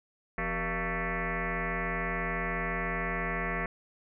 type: tone with frequency modulation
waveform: sine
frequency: 903 Hz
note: A5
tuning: 45 cents sharp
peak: -29 dBFS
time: 0.38-3.66 s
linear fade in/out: 2 ms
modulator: 215 Hz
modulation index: 5.9
effects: none